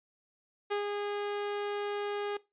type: tone with ADSR envelope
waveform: sawtooth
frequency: 410 Hz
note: G#4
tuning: 22 cents flat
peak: -25 dBFS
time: 0.7-2.37 s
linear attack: 19 ms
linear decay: 110 ms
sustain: -4 dB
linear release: 4 ms
effects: noise-tail reverb RT60 0.2 s tail -18 dB re dry + resampled to 8000 Hz